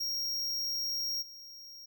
square tone with level steps, 5588 Hz, F8, in tune, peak -32 / -47 dBFS, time 0-1.86 s, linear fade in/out 10 ms, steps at 1.21 s, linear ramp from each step 20 ms, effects none

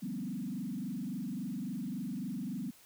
sine tone with frequency modulation, 220 Hz, A3, in tune, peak -35 dBFS, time 0.02-2.71 s, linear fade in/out 10 ms, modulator 23.6 Hz, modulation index 2.1, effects white hiss -60 dBFS RMS until 2.85 s

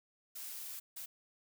blue noise bursts at uneven times, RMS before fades -45 dBFS, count 2, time 0.35-0.8 / 0.96-1.06 s, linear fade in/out 10 ms, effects none

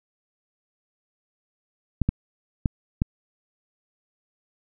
clicks, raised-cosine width 5 ms, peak -8 dBFS, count 4, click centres 2.017 / 2.09 / 2.658 / 3.019 s, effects none

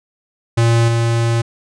square tone with level steps, 116.2 Hz, A#2, 5 cents flat, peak -11 / -14 dBFS, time 0.57-1.42 s, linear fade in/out 10 ms, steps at 0.88 s, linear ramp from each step 2 ms, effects resampled to 22050 Hz

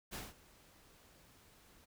pink noise with ADSR envelope, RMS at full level -43 dBFS, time 0.11-1.86 s, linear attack 30 ms, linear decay 190 ms, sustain -21 dB, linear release 22 ms, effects none

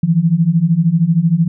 sine beating tone pair, 158.6 / 171.6 Hz, D#3 / F3, +33 / -30 cents, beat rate 13 Hz, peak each -14 / -12 dBFS, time 0.03-1.48 s, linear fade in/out 5 ms, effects none

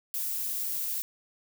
violet noise, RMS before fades -32 dBFS, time 0.14-1.02 s, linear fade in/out 0 ms, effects none

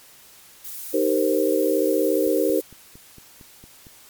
violet noise, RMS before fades -34 dBFS, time 0.64-2.62 s, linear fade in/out 10 ms
sine chord, C minor seventh, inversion first, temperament equal, 311.1 / 392 / 466.2 / 523.3 Hz, Eb4 / G4 / Bb4 / C5, 0 / 0 / 0 / 0 cents, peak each -23 dBFS, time 0.93-2.61 s, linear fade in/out 20 ms
click train, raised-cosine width 3 ms, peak -32 dBFS, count 8, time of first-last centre 2.27-3.868 s, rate 4.38 Hz
effects white hiss -49 dBFS RMS until 4.09 s + MP3 96 kbps

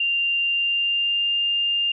sine tone with pitch glide, 2785 to 2804 Hz, F7 to F7, -5 to +6 cents, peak -19 dBFS, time 0-1.92 s, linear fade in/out 5 ms, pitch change +11 cents, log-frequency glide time 0.42-1.37 s, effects none

